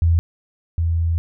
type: tone pair in turn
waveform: sine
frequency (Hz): 83.6 / 83.24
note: E2 / E2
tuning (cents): +25 / +17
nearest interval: unison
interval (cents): 8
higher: first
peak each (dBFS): -12 / -16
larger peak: first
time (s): 0.02-0.19 / 0.78-1.18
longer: second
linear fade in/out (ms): 0
effects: none